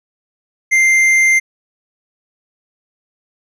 sine tone with tanh clipping, 2093 Hz, C7, in tune, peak -10 dBFS, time 0.71-1.4 s, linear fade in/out 20 ms, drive 9 dB, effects none

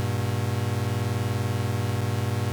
40% pulse tone pair together, 99.42 / 120 Hz, G2 / B2, +25 / -49 cents, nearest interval minor third, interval 326 cents, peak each -26 dBFS, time 0-2.52 s, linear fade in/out 0 ms, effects none

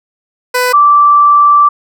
15% pulse / sine tone pair in turn, 498.8 / 1167.3 Hz, B4 / D6, +17 / -11 cents, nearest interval octave + minor third, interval 1472 cents, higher second, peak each -3 dBFS, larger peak neither, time 0.54-0.73 / 0.73-1.69 s, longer second, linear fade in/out 10 ms, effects none

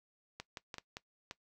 clicks, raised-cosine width 0.2 ms, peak -25 dBFS, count 6, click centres 0.4 / 0.572 / 0.742 / 0.783 / 0.969 / 1.311 s, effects noise-tail reverb RT60 0.1 s tail -19 dB re dry

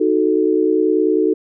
sine chord, D# diminished, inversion none, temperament equal, 311.1 / 370 / 440 Hz, D#4 / F#4 / A4, 0 / 0 / 0 cents, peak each -17 dBFS, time 0-1.34 s, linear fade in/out 10 ms, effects none

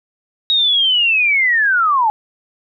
sine linear sweep, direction down, 3800 to 830.6 Hz, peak -11 dBFS, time 0.5-2.1 s, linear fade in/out 0 ms, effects none

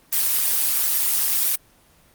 blue noise with amplitude modulation, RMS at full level -17 dBFS, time 0.12-1.56 s, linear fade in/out 10 ms, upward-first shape sine, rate 140 Hz, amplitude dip 60%, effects pink hiss -55 dBFS RMS until 2.14 s + Opus 24 kbps

